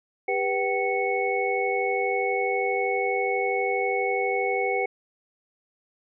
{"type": "tone cluster", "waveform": "sine", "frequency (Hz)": [398.5, 490.8, 765, 2208], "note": ["G4", "B4", "G5", "C#7"], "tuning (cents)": [28, -11, -42, -7], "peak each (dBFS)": -28, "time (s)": [0.28, 4.86], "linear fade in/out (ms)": 5, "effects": []}